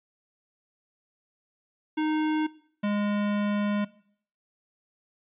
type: tone pair in turn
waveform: square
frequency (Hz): 309.2 / 205.9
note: D#4 / G#3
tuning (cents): -11 / -15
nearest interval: perfect fifth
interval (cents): 704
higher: first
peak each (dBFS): -25 / -25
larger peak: neither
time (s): 1.97-2.47 / 2.83-3.85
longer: second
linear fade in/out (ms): 10
effects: noise-tail reverb RT60 0.6 s tail -20 dB re dry + resampled to 8000 Hz